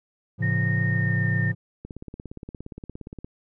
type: chord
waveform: triangle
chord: A augmented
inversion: none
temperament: just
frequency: 110 / 137.5 / 171.88 Hz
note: A2 / C#3 / E#3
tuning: 0 / -14 / -27 cents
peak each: -22 / -25 / -25 dBFS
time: 0.38-1.55 s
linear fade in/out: 50 ms
type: tone with pitch glide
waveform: sine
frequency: 1846 to 1816.4 Hz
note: A#6 to A#6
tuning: -17 to -45 cents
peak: -27 dBFS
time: 0.42-1.52 s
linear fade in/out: 10 ms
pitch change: -28 cents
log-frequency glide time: 0.85-1.27 s
type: click train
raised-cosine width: 3 ms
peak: -24 dBFS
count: 25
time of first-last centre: 1.85-3.245 s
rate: 17.2 Hz
effects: none